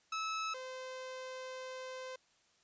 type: tone pair in turn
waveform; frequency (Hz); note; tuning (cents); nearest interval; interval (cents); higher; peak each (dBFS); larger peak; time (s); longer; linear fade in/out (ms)
sawtooth; 1300 / 515.9; E6 / C5; -24 / -24; octave + major third; 1600; first; -32 / -39; first; 0.12-0.54 / 0.54-2.16; second; 5
effects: white hiss -71 dBFS RMS until 2.63 s + resampled to 16000 Hz